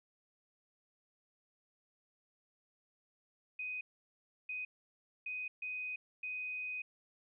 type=tone bursts at uneven times; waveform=sine; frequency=2501 Hz; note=D#7; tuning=8 cents sharp; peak=-38 dBFS; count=5; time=3.59-3.81 / 4.49-4.65 / 5.26-5.48 / 5.62-5.96 / 6.23-6.82 s; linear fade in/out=5 ms; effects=none